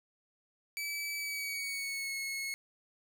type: tone with pitch glide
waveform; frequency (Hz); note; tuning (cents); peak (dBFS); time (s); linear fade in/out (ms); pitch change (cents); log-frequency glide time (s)
sawtooth; 2300 to 2183; D7 to C#7; -37 to -27; -32; 0.77-2.54; 0; -90; 1.17-2.15
effects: none